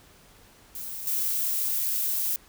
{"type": "noise with level steps", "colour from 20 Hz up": "violet", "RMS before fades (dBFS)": [-36, -27], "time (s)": [0.75, 2.36], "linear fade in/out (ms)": 2, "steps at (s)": 1.07, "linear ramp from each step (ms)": 2, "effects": ["pink hiss -55 dBFS RMS until 2.48 s"]}